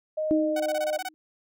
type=tone with pitch glide; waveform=sine; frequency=620 to 611.1 Hz; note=D#5 to D#5; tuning=-6 to -31 cents; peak=-25 dBFS; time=0.17-0.98 s; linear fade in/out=10 ms; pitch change=-25 cents; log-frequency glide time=0.28-0.47 s
type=tone with exponential decay; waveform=sine; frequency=312.6 Hz; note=D#4; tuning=8 cents sharp; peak=-18 dBFS; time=0.31-1.14 s; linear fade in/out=0 ms; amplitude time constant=180 ms
type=tone bursts; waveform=sawtooth; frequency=748 Hz; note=F#5; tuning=19 cents sharp; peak=-26 dBFS; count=9; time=0.56-1.088 s; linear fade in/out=5 ms; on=40 ms; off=21 ms
effects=none